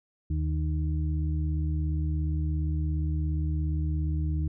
harmonic tone, 77.2 Hz, D#2, 13 cents flat, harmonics 1 / 2 / 4, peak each -26 / -32 / -38 dBFS, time 0.3-4.48 s, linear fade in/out 5 ms, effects none

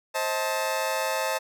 sawtooth chord, A diminished, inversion first, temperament just, 528 / 633.6 / 880 Hz, C5 / Eb5 / A5, +16 / +31 / 0 cents, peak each -26 dBFS, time 0.14-1.39 s, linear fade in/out 20 ms, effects none

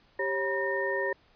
sine tone cluster, 393.3 / 544 / 962 / 1831 Hz, G4 / C#5 / B5 / A#6, +6 / -33 / -46 / -32 cents, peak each -32 / -32 / -36 / -31 dBFS, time 0.19-1.13 s, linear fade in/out 5 ms, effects pink hiss -63 dBFS RMS until 1.35 s + resampled to 11025 Hz

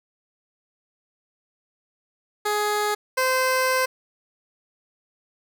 15% pulse tone pair in turn, 418.3 / 516.8 Hz, G#4 / C5, +12 / -21 cents, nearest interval major third, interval 367 cents, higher second, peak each -15 / -13 dBFS, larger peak second, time 2.45-2.95 / 3.17-3.86 s, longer second, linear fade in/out 10 ms, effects none

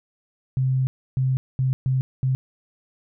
sine tone bursts at uneven times, 130.81 Hz, C3, in tune, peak -18 dBFS, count 5, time 0.57-0.87 / 1.17-1.37 / 1.59-1.73 / 1.86-2.01 / 2.23-2.35 s, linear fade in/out 0 ms, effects none

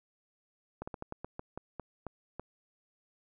slowing click train, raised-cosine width 1 ms, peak -25 dBFS, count 11, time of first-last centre 0.82-2.396 s, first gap 55 ms, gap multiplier 1.22, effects none

